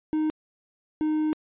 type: tone pair in turn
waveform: triangle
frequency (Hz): 310 / 308.5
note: D#4 / D#4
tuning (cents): -6 / -15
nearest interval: unison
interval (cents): 9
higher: first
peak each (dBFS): -20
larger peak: neither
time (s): 0.13-0.3 / 1.01-1.33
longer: second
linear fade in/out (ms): 0
effects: resampled to 8000 Hz